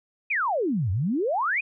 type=exponential two-way sweep; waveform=sine; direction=down then up; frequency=2588 to 87.1 to 2588 Hz; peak=-22 dBFS; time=0.3-1.61 s; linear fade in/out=10 ms; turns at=0.91 s; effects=none